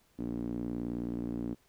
sawtooth tone with band-pass filter, 59 Hz, A#1, 22 cents sharp, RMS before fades -36 dBFS, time 0.18-1.55 s, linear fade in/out 20 ms, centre 270 Hz, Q 3.9, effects pink hiss -68 dBFS RMS until 1.68 s

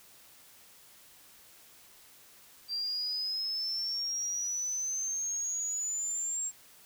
sine exponential sweep, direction up, 4699 to 7550 Hz, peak -31 dBFS, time 2.68-6.52 s, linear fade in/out 50 ms, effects white hiss -57 dBFS RMS until 6.85 s

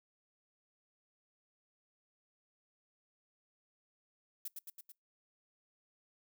violet noise with echo, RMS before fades -41 dBFS, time 4.45-4.48 s, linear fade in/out 5 ms, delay 110 ms, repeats 4, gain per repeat -3 dB, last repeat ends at 4.92 s, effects noise-tail reverb RT60 0.2 s tail -26 dB re dry

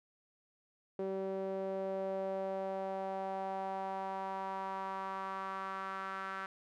sawtooth tone with band-pass filter sweep, 192.1 Hz, G3, 35 cents flat, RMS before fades -39 dBFS, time 0.99-6.46 s, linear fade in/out 2 ms, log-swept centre 450 to 1400 Hz, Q 3.5, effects none

